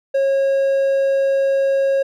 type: tone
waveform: triangle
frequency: 545 Hz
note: C#5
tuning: 29 cents flat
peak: -12 dBFS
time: 0.14-2.03 s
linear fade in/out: 10 ms
effects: none